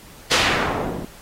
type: noise with low-pass filter sweep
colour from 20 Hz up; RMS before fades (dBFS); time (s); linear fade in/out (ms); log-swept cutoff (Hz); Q
white; -22; 0.31-1.05; 5; 4900 to 280; 0.93
effects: pink hiss -45 dBFS RMS until 1.21 s + AAC 48 kbps